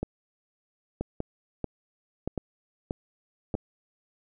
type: two click trains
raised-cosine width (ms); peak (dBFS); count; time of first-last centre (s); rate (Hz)
2; -16 / -16; 5 / 4; 1.01-3.542 / 0.03-3.551; 1.58 / 0.852
effects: none